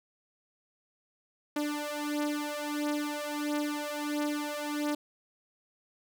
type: beating tone pair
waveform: sawtooth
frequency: 294.8 / 296.3 Hz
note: D4 / D4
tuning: +7 / +15 cents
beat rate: 1.5 Hz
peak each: -30 dBFS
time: 1.56-4.95 s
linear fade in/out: 5 ms
effects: none